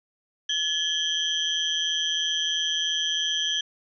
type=tone cluster; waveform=sine; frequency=1714 / 3132 / 3295 / 5960 Hz; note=A6 / G7 / G#7 / F#8; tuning=-46 / -2 / -14 / +12 cents; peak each=-34 / -26 / -28 / -34 dBFS; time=0.49-3.61 s; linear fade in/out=5 ms; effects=none